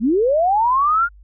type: linear sweep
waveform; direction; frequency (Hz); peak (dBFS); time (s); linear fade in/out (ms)
sine; up; 198.5 to 1437; -13; 0-1.09; 50
effects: added 50 Hz sine -42 dBFS peak until 1.23 s

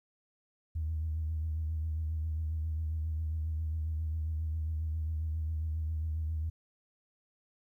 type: tone with vibrato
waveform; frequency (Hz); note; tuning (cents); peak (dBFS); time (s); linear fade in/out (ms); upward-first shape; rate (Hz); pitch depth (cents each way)
sine; 78.9; D#2; +25; -30; 0.75-6.5; 10; triangle; 7.4; 55
effects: tanh soft clip ceiling -26 dBFS + 12-bit

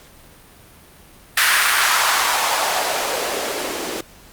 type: noise with band-pass filter sweep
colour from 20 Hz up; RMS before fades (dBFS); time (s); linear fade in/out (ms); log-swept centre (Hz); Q
blue; -19; 1.37-4.01; 5; 1700 to 310; 2
effects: pink hiss -46 dBFS RMS until 4.32 s + Opus 48 kbps

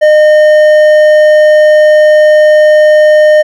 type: tone with hard clipping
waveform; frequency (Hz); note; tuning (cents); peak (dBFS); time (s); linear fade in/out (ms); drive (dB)
triangle; 610; D#5; -34; -3; 0.01-3.43; 20; 10
effects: none

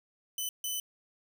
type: tone bursts at uneven times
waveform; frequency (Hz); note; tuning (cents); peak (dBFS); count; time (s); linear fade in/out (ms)
10% pulse; 3012; F#7; +30; -24; 2; 0.38-0.49 / 0.64-0.8; 2
effects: none

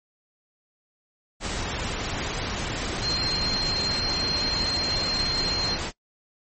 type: tone in noise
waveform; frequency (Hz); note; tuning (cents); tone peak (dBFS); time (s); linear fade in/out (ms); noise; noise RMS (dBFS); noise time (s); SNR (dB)
sine; 4186; C8; 0; -24; 3.01-5.78; 50; pink; -29; 1.4-5.92; +2
effects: noise-tail reverb RT60 0.1 s tail -21 dB re dry + MP3 32 kbps

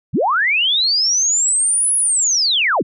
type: linear two-way sweep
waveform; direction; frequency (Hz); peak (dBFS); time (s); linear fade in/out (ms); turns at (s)
sine; up then down; 77.78 to 10510 to 77.78; -13; 0.13-2.83; 20; 1.96
effects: none

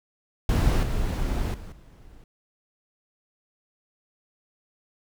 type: noise with level steps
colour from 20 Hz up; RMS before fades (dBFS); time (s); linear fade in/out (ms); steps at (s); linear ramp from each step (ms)
brown; -20 / -26 / -39 / -49; 0.49-2.24; 2; 0.83 / 1.54 / 1.72; 2
effects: none

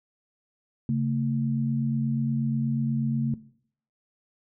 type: tone pair together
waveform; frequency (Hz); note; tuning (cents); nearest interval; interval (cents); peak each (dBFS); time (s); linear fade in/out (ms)
sine; 137.2 / 225.5; C#3 / A3; -17 / +43; major sixth; 860; -25; 0.89-3.34; 2
effects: noise-tail reverb RT60 0.6 s tail -18 dB re dry

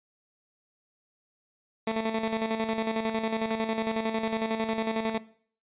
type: tone with tremolo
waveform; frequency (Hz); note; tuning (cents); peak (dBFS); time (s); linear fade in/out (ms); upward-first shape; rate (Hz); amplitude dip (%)
15% pulse; 222.5; A3; +20; -19; 1.87-5.18; 5; square; 11; 55
effects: noise-tail reverb RT60 0.5 s tail -18 dB re dry + resampled to 8000 Hz

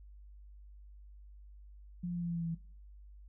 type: tone with pitch steps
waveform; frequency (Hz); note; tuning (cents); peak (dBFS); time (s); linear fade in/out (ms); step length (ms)
sine; 176.4 / 174.78 / 173.17 / 171.58 / 170 / 168.43 / 166.88 / 165.35; F3 / F3 / F3 / F3 / F3 / E3 / E3 / E3; +18 / +2 / -14 / -30 / -46 / +38 / +22 / +6; -34; 2.03-2.55; 10; 65
effects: noise-tail reverb RT60 0.4 s tail -17 dB re dry + added 50 Hz sine -51 dBFS peak until 3.28 s

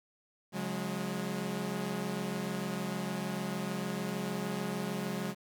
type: chord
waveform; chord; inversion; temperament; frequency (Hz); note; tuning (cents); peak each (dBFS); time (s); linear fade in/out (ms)
sawtooth; C# suspended fourth; none; equal with one note detuned; 138.59 / 181.09 / 207.7; C#3 / F#3 / G#3; 0 / -37 / 0; -38 / -33 / -33; 0.52-5.35; 50
effects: 10-bit

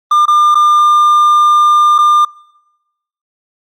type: tone with dropouts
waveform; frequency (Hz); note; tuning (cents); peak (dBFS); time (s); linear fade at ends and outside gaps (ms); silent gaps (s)
triangle; 1200; D6; +37; -4; 0.11-2.25; 5; 0.256-0.28 / 0.546-0.553 / 1.982-1.986
effects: noise-tail reverb RT60 1.0 s tail -25 dB re dry + Opus 48 kbps

